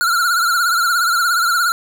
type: tone with vibrato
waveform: square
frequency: 1396.9 Hz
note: F6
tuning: in tune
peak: -14 dBFS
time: 0.01-1.72 s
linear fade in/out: 0 ms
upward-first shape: triangle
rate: 17 Hz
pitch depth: 98 cents each way
effects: none